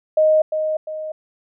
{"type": "tone with echo", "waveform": "sine", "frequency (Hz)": 622.3, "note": "D#5", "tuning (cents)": 0, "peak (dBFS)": -11, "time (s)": [0.17, 0.42], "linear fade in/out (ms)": 5, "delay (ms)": 350, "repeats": 2, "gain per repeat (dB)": -7, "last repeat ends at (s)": 1.12, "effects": []}